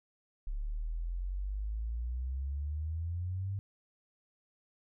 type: exponential sweep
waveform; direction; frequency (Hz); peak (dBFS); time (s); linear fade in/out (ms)
sine; up; 34.72 to 100.4; -33; 0.47-3.59; 0
effects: none